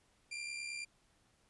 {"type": "tone with amplitude modulation", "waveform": "sawtooth", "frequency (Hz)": 2379, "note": "D7", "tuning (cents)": 22, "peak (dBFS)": -35, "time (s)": [0.31, 0.85], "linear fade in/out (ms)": 10, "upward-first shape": "sine", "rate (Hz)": 69.2, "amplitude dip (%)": 50, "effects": ["pink hiss -72 dBFS RMS until 1.49 s", "resampled to 24000 Hz"]}